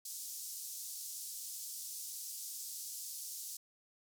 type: band-pass noise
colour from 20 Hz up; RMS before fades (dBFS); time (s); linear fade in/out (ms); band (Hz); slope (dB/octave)
pink; -45; 0.05-3.57; 5; 5400 to 16000; 24
effects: none